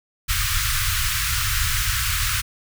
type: band-stop noise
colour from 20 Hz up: pink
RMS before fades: -22 dBFS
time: 0.28-2.42 s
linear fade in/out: 20 ms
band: 120 to 1200 Hz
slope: 48 dB/octave
effects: none